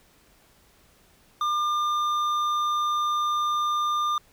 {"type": "tone with hard clipping", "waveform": "triangle", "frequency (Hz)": 1200, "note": "D6", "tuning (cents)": 37, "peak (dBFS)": -24, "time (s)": [1.41, 4.18], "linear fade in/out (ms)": 2, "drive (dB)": 11, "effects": ["pink hiss -59 dBFS RMS until 4.32 s"]}